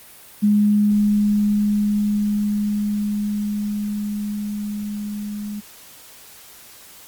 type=tone with level ramp; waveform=sine; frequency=207.7 Hz; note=G#3; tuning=in tune; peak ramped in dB=-12 to -26 dBFS; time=0.42-5.61 s; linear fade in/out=20 ms; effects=white hiss -44 dBFS RMS until 7.07 s + Opus 32 kbps